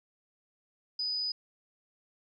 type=tone; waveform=sine; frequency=4978 Hz; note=D#8; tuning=in tune; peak=-30 dBFS; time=0.99-1.32 s; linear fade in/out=5 ms; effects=none